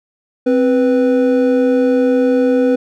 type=tone pair together; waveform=triangle; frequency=261.6 / 493.9 Hz; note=C4 / B4; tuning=0 / 0 cents; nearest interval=major seventh; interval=1100 cents; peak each=-11 dBFS; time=0.46-2.76 s; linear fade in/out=10 ms; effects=none